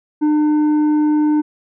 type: tone with tanh clipping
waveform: sine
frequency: 301.7 Hz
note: D4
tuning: 47 cents sharp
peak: -13 dBFS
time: 0.21-1.42 s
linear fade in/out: 20 ms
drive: 6 dB
effects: none